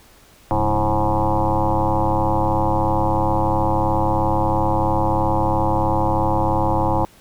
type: tone with frequency modulation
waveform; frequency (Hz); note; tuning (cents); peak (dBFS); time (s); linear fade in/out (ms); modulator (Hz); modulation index
sine; 430.2; A4; -39; -15; 0.51-7.05; 0; 103; 5.4
effects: pink hiss -50 dBFS RMS until 7.2 s